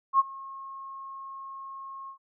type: tone with ADSR envelope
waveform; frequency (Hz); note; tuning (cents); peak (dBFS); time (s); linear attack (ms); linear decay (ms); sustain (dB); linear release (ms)
sine; 1082; C#6; -42; -15; 0.13-2.18; 63; 28; -23; 93
effects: none